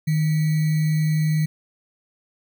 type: tone with sample-and-hold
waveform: sine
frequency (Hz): 155.56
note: D#3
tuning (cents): 0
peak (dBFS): -17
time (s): 0.07-1.46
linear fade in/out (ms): 10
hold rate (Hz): 2100
effects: none